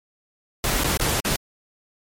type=noise with dropouts; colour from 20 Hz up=pink; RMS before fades=-22 dBFS; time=0.64-1.36 s; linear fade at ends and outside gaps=1 ms; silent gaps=0.836-0.843 / 0.973-0.997 / 1.202-1.249 s; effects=MP3 64 kbps